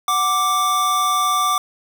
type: tone pair together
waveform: square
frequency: 740 / 1174.7 Hz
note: F#5 / D6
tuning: 0 / 0 cents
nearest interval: minor sixth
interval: 800 cents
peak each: -26 / -17 dBFS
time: 0.08-1.58 s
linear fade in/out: 2 ms
effects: none